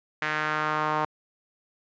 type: tone with band-pass filter sweep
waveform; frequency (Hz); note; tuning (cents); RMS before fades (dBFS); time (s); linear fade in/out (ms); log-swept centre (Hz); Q
sawtooth; 153.4; D#3; -24; -27; 0.22-1.05; 0; 1800 to 980; 2.4
effects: resampled to 16000 Hz